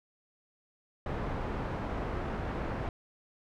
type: low-pass noise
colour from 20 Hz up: pink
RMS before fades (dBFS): -35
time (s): 1.06-2.89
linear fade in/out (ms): 2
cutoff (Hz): 1300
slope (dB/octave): 12
effects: none